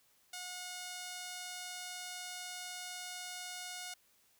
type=tone; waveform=5% pulse; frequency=724 Hz; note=F#5; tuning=38 cents flat; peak=-31 dBFS; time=0.33-3.94 s; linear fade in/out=5 ms; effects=white hiss -70 dBFS RMS until 4.39 s